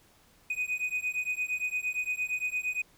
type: beating tone pair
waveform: triangle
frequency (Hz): 2489 / 2497.7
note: D#7 / D#7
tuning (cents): 0 / +6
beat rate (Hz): 8.7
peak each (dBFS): -31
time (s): 0.5-2.82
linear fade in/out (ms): 5
effects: pink hiss -62 dBFS RMS until 2.97 s